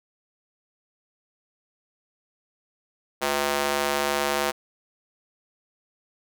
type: tone with high-pass filter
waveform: square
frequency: 71.5 Hz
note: D2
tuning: 46 cents flat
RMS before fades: -25 dBFS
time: 3.21-4.52 s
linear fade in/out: 20 ms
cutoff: 550 Hz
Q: 0.87
effects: none